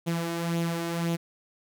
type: tone with flanger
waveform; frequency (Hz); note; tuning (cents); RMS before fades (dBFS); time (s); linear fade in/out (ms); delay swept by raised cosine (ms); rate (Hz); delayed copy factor
sawtooth; 168.4; E3; +37; -29; 0.06-1.17; 20; 0.29 to 2.79; 1.9; +0.5
effects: none